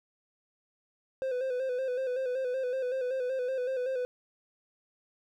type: tone with vibrato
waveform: triangle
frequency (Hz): 512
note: C5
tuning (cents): -38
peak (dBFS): -27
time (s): 1.22-4.05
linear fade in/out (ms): 0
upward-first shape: square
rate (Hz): 5.3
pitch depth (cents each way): 50
effects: none